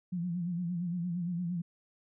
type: tone with vibrato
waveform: sine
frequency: 174.61 Hz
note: F3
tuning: in tune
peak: -31 dBFS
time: 0.12-1.62 s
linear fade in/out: 10 ms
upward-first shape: sine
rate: 8.7 Hz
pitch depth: 74 cents each way
effects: none